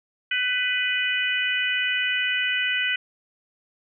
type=harmonic tone with a mistuned harmonic; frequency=496.4 Hz; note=B4; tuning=9 cents sharp; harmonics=3 / 4 / 5 / 6; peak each=-27 / -27 / -27 / -27 dBFS; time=0.31-2.96 s; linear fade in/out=5 ms; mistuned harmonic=3; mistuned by=+20 cents; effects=none